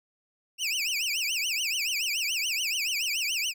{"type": "tone with vibrato", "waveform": "25% pulse", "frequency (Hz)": 2637, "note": "E7", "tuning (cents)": 0, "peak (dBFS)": -23, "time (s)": [0.58, 3.54], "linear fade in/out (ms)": 50, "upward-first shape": "triangle", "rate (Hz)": 7, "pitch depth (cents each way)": 290, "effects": []}